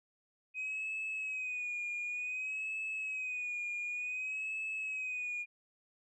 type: tone with vibrato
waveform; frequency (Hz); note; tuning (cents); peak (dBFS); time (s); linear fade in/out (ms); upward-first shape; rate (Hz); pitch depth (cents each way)
sine; 2510; D#7; +15; -34; 0.54-5.46; 50; sine; 0.55; 60
effects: tanh soft clip ceiling -33 dBFS